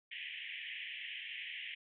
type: band-pass noise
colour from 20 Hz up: white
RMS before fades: -45 dBFS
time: 0.11-1.75 s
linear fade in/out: 10 ms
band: 1800 to 3200 Hz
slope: 96 dB/octave
effects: none